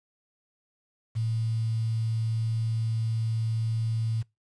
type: tone with quantisation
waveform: sine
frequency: 112.4 Hz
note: A2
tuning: 37 cents sharp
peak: -25 dBFS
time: 1.15-4.23 s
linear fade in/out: 20 ms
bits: 8
effects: noise-tail reverb RT60 0.2 s tail -23 dB re dry + resampled to 22050 Hz